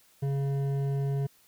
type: tone with hard clipping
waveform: sine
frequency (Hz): 138.59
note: C#3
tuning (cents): 0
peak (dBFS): -28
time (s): 0.22-1.27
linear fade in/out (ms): 10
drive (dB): 9
effects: white hiss -62 dBFS RMS until 1.47 s